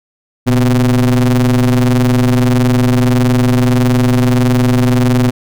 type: ring-modulated tone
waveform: square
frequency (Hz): 64.6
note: C2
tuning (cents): -21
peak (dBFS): -6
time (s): 0.46-5.31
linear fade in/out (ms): 20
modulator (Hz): 183
effects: none